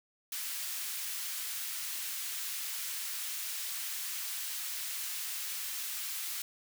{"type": "high-pass noise", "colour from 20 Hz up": "white", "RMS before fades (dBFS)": -38, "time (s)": [0.32, 6.42], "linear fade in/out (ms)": 2, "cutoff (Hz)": 1600, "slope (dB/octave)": 12, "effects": []}